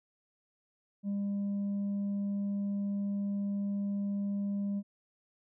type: tone with tanh clipping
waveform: triangle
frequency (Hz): 200.8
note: G3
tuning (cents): +42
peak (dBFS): -31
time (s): 1.03-4.83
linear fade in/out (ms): 50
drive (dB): 7
effects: none